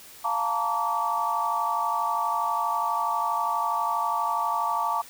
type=chord; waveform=sine; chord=Bb major seventh; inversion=second; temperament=equal with one note detuned; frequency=698.5 / 880 / 932.3 / 1150.5 Hz; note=F5 / A5 / Bb5 / D6; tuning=0 / 0 / 0 / -36 cents; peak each=-32 / -29 / -29 / -27 dBFS; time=0.24-5.02 s; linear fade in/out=10 ms; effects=white hiss -47 dBFS RMS until 5.09 s